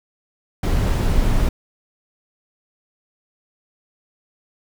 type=noise; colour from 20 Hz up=brown; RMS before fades=-17 dBFS; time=0.63-1.49 s; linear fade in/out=5 ms; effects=none

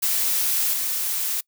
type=noise with level steps; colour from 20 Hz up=blue; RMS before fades=-22 / -25 dBFS; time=0.02-1.41 s; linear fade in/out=10 ms; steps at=0.73 s; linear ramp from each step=5 ms; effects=noise-tail reverb RT60 0.1 s tail -25 dB re dry

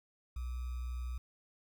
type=tone with sample-and-hold; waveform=sine; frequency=61.74 Hz; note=B1; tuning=in tune; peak=-36 dBFS; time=0.36-1.18 s; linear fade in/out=5 ms; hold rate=1225 Hz; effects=none

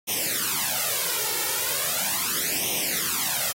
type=noise with flanger; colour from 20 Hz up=white; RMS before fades=-26 dBFS; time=0.07-3.53 s; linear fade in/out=20 ms; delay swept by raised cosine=0.33 to 2.23 ms; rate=0.38 Hz; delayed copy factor=+0.9; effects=high-pass 150 Hz 12 dB/octave + AAC 48 kbps

